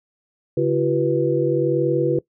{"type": "tone cluster", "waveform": "sine", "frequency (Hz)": [141.1, 339.8, 380.7, 489.1], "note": ["C#3", "F4", "F#4", "B4"], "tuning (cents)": [31, -47, 49, -17], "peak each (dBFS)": [-23, -21, -23, -21], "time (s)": [0.57, 2.19], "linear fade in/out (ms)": 5, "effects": ["noise-tail reverb RT60 0.1 s tail -20 dB re dry"]}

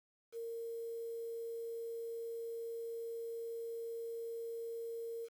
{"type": "tone with quantisation", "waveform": "sine", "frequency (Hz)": 461.2, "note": "A#4", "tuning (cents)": -19, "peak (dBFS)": -40, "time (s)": [0.32, 5.29], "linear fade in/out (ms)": 50, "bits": 10, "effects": []}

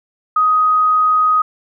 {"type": "tone", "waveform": "sine", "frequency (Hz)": 1253, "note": "D#6", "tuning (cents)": 12, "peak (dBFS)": -10, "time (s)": [0.36, 1.42], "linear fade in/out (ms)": 5, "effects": []}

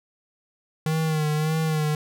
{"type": "tone with vibrato", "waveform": "square", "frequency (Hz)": 155.56, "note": "D#3", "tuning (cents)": 0, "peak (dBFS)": -22, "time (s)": [0.86, 1.95], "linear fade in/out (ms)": 2, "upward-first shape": "sine", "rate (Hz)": 1.7, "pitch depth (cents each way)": 47, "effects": []}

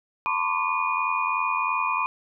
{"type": "tone cluster", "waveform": "sine", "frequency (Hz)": [895, 1006, 1089, 1179, 2455], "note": ["A5", "B5", "C#6", "D6", "D#7"], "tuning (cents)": [29, 32, -31, 6, -24], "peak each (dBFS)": [-32, -27, -28, -31, -28], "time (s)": [0.26, 2.06], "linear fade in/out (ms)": 0, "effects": []}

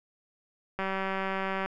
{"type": "click train", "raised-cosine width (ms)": 0.5, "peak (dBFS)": -17, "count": 168, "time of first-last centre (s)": [0.79, 1.66], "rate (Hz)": 192, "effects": []}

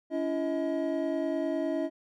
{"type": "tone cluster", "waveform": "triangle", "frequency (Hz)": [284.3, 334.1, 635], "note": ["C#4", "E4", "D#5"], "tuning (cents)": [44, 23, 35], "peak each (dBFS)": -30, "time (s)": [0.1, 1.9], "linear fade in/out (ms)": 50, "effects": []}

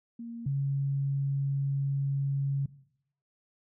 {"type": "tone pair in turn", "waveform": "sine", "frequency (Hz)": [233.1, 138.6], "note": ["A#3", "C#3"], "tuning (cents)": [0, 0], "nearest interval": "major sixth", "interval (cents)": 900, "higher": "first", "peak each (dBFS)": [-37, -26], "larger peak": "second", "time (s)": [[0.19, 0.46], [0.46, 2.66]], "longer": "second", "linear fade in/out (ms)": 5, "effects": ["noise-tail reverb RT60 0.7 s tail -18 dB re dry"]}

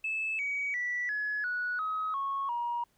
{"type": "tone with pitch steps", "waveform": "sine", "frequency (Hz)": [2615, 2263, 1959, 1695.6, 1467.6, 1270.3, 1099.5, 951.6], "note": ["E7", "C#7", "B6", "G#6", "F#6", "D#6", "C#6", "A#5"], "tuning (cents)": [-15, 35, -15, 35, -15, 36, -14, 35], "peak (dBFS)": -29, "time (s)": [0.04, 2.84], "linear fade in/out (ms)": 5, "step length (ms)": 350, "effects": ["tanh soft clip ceiling -25 dBFS", "pink hiss -71 dBFS RMS until 2.97 s"]}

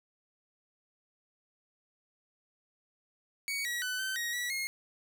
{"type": "tone with pitch steps", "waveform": "sawtooth", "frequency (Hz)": [2244, 1919, 1501, 1538, 1886, 1943, 2149], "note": ["C#7", "A#6", "F#6", "G6", "A#6", "B6", "C7"], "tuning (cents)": [21, 50, 24, -33, 20, -29, 46], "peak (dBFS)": -29, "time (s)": [3.48, 4.67], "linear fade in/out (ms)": 0, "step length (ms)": 170, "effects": []}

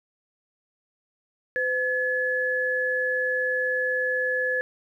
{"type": "tone pair together", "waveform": "sine", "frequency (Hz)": [508.4, 1708], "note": ["C5", "G#6"], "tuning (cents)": [-50, 48], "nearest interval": "octave + major sixth", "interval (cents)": 2098, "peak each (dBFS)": [-27, -24], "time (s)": [1.56, 4.61], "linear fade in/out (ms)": 0, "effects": ["10-bit"]}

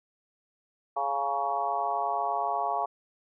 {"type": "harmonic tone with a mistuned harmonic", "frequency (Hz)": 139.8, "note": "C#3", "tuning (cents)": 15, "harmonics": [3, 4, 5, 6, 7, 8], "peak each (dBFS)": [-40, -40, -30, -32, -34, -33], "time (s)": [0.96, 2.86], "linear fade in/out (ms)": 10, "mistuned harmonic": 7, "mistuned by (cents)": -57, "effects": []}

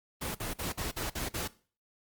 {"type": "noise bursts", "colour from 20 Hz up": "pink", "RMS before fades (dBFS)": -35, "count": 7, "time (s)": [0.21, 1.478], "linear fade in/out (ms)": 10, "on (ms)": 140, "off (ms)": 48, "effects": ["noise-tail reverb RT60 0.4 s tail -19 dB re dry", "Opus 24 kbps"]}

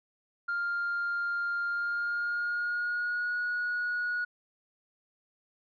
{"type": "tone with pitch glide", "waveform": "sine", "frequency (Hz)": [1400, 1454.4], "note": ["F6", "F#6"], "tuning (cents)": [4, -30], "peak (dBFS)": -27, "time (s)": [0.48, 4.25], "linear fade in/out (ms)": 10, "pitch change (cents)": 66, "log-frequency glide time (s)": [1.68, 3.37], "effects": ["tanh soft clip ceiling -26 dBFS"]}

